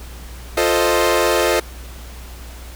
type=chord; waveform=sawtooth; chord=F dominant seventh; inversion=none; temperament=equal; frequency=349.2 / 440 / 523.3 / 622.3 Hz; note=F4 / A4 / C5 / Eb5; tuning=0 / 0 / 0 / 0 cents; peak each=-16 dBFS; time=0.57-1.6 s; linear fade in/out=5 ms; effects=added 60 Hz sine -33 dBFS peak until 2.75 s + pink hiss -40 dBFS RMS until 2.75 s